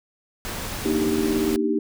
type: noise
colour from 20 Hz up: pink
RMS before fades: -31 dBFS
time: 0.45-1.56 s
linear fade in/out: 0 ms
type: chord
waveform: sine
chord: Eb major seventh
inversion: second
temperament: equal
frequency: 233.1 / 293.7 / 311.1 / 392 Hz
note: Bb3 / D4 / Eb4 / G4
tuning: 0 / 0 / 0 / 0 cents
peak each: -26 / -29 / -24 / -24 dBFS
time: 0.85-1.79 s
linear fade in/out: 5 ms
effects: none